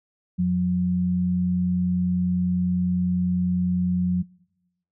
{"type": "tone pair together", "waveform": "sine", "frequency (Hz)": [90, 180], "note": ["F#2", "F#3"], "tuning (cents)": [-47, -47], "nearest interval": "octave", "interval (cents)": 1200, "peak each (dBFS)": [-30, -19], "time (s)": [0.38, 4.23], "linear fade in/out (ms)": 20, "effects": ["noise-tail reverb RT60 1.0 s tail -25 dB re dry"]}